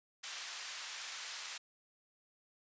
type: band-pass noise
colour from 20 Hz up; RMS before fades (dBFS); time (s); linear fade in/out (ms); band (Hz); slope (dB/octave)
white; -45; 0.23-1.58; 10; 1100 to 6200; 12
effects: resampled to 16000 Hz